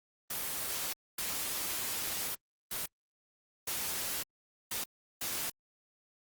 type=noise bursts at uneven times; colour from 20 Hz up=white; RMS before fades=-36 dBFS; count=6; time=0.3-0.93 / 1.18-2.35 / 2.71-2.86 / 3.67-4.23 / 4.71-4.84 / 5.21-5.5 s; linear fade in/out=5 ms; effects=Opus 24 kbps